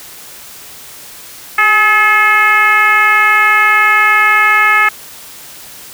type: tone with frequency modulation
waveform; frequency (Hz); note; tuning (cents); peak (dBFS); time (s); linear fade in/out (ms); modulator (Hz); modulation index
sine; 1714; A6; -46; -6; 1.58-4.89; 5; 437; 1.5
effects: white hiss -33 dBFS RMS until 5.93 s